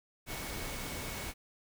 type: tone in noise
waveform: sine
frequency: 2217 Hz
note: C#7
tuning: in tune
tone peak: -49 dBFS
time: 0.26-1.34 s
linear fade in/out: 50 ms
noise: pink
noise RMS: -40 dBFS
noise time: 0.26-1.34 s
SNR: -12 dB
effects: none